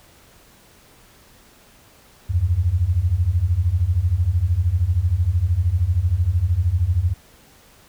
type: beating tone pair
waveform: sine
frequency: 80.1 / 93.1 Hz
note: E2 / F#2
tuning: -49 / +11 cents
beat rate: 13 Hz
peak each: -20 / -18 dBFS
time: 2.29-7.14 s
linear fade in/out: 20 ms
effects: pink hiss -51 dBFS RMS until 7.88 s